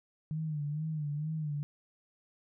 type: tone with vibrato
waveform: sine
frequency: 151.9 Hz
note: D#3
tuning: 41 cents flat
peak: -32 dBFS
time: 0.31-1.63 s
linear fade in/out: 0 ms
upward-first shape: sine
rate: 2.2 Hz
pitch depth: 77 cents each way
effects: none